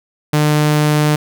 sawtooth tone, 150.4 Hz, D3, 42 cents sharp, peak -7 dBFS, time 0.33-1.16 s, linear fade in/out 5 ms, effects none

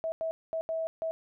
sine tone bursts at uneven times, 649 Hz, E5, 27 cents flat, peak -29 dBFS, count 5, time 0.04-0.12 / 0.21-0.31 / 0.53-0.61 / 0.69-0.87 / 1.02-1.11 s, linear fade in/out 0 ms, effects none

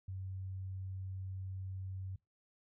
sine tone, 94.7 Hz, F#2, 41 cents sharp, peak -40 dBFS, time 0.08-2.16 s, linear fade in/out 5 ms, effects noise-tail reverb RT60 0.2 s tail -22 dB re dry

